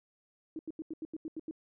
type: tone bursts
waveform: sine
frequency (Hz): 317.7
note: D#4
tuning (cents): +36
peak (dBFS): -36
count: 9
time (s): 0.56-1.511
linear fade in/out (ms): 2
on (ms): 31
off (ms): 84
effects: none